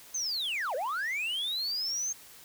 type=linear two-way sweep; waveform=sine; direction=down then up; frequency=6450 to 480.9 to 6450 Hz; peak=-27 dBFS; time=0.14-2.13 s; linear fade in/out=10 ms; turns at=0.75 s; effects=tanh soft clip ceiling -29 dBFS + white hiss -52 dBFS RMS until 2.44 s